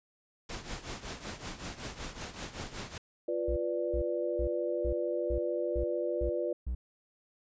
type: noise with tremolo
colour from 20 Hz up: pink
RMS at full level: -38 dBFS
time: 0.49-2.98 s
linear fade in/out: 5 ms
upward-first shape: triangle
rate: 5.3 Hz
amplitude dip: 80%
type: chord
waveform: sine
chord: B diminished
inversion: second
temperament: equal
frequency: 349.2 / 493.9 / 587.3 Hz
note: F4 / B4 / D5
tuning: 0 / 0 / 0 cents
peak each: -34 dBFS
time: 3.28-6.53 s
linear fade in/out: 5 ms
type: tone bursts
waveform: triangle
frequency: 61.1 Hz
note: B1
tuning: 18 cents flat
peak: -29 dBFS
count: 8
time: 3.48-6.75 s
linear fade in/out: 5 ms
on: 85 ms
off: 370 ms
effects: resampled to 16000 Hz